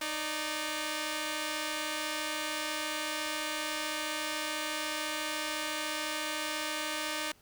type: tone pair together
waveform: 5% pulse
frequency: 307.8 / 581.6 Hz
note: D#4 / D5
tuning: -19 / -17 cents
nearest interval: major seventh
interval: 1102 cents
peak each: -23 / -26 dBFS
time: 0.01-7.32 s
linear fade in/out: 5 ms
effects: pink hiss -63 dBFS RMS until 7.41 s